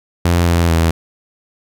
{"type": "tone with pitch steps", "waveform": "sawtooth", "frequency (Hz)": [86.3, 85.1, 82.4], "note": ["F2", "F2", "E2"], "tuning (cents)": [-20, -44, 0], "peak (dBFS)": -7, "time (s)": [0.25, 0.91], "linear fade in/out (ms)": 5, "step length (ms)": 220, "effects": []}